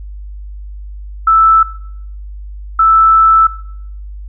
sine tone bursts at uneven times, 1318.5 Hz, E6, in tune, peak -5 dBFS, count 2, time 1.27-1.63 / 2.79-3.47 s, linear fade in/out 5 ms, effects noise-tail reverb RT60 0.7 s tail -19 dB re dry + added 50 Hz sine -25 dBFS peak until 4.28 s

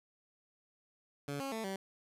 15% pulse tone with pitch steps, 142.5 / 272.5 / 222.6 / 193 Hz, C#3 / C#4 / A3 / G3, +48 / -29 / +20 / -27 cents, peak -31 dBFS, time 1.28-1.76 s, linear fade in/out 2 ms, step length 120 ms, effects resampled to 32000 Hz

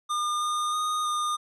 square tone with pitch steps, 1209 / 1217 / 1234 / 1217 Hz, D6 / D#6 / D#6 / D#6, +50 / -39 / -15 / -39 cents, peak -26 dBFS, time 0.09-1.37 s, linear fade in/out 20 ms, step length 320 ms, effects resampled to 24000 Hz

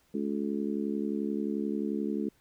harmonic tone, 71.4 Hz, D2, 48 cents flat, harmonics 3 / 4 / 5 / 6, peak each -32 / -34 / -36 / -38 dBFS, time 0.14-2.29 s, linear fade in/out 5 ms, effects pink hiss -67 dBFS RMS until 2.4 s

